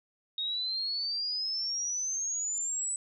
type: exponential sweep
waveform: sine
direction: up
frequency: 3729 to 8020 Hz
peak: -30 dBFS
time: 0.38-2.96 s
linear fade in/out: 2 ms
effects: none